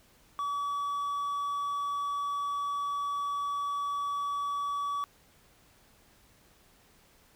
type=tone; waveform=triangle; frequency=1142 Hz; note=D6; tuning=49 cents flat; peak=-28 dBFS; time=0.39-5.04 s; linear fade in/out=0 ms; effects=pink hiss -62 dBFS RMS until 7.35 s